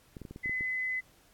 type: clicks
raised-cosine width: 3 ms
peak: -30 dBFS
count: 8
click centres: 0.168 / 0.217 / 0.252 / 0.31 / 0.361 / 0.459 / 0.495 / 0.609 s
type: tone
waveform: sine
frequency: 2023 Hz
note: B6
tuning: 41 cents sharp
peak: -30 dBFS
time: 0.43-1.01 s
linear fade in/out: 20 ms
effects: pink hiss -63 dBFS RMS until 1.33 s + AAC 64 kbps